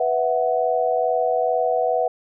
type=chord; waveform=sine; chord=B suspended fourth; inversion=none; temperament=just; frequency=493.9 / 658.5 / 740.8 Hz; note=B4 / E5 / F#5; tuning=0 / -2 / +2 cents; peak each=-22 dBFS; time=0-2.08 s; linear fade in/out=5 ms; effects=none